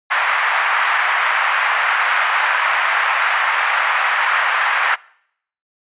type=band-pass noise; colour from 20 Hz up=white; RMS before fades=-17 dBFS; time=0.1-4.96 s; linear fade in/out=20 ms; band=860 to 2100 Hz; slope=24 dB/octave; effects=noise-tail reverb RT60 0.7 s tail -24 dB re dry + resampled to 8000 Hz